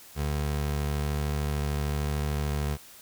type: tone with vibrato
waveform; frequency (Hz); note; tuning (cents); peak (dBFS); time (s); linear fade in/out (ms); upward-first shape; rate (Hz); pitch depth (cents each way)
25% pulse; 73.42; D2; 0; -23; 0.15-2.78; 50; sine; 1.1; 8
effects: white hiss -50 dBFS RMS until 3.01 s